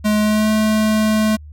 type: tone with pitch glide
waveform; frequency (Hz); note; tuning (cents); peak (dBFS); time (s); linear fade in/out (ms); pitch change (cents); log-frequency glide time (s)
square; 211.7 to 216; G#3 to A3; +33 to -32; -14; 0.04-1.37; 20; +35; 0.21-0.5
effects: added 75 Hz sine -34 dBFS peak until 1.52 s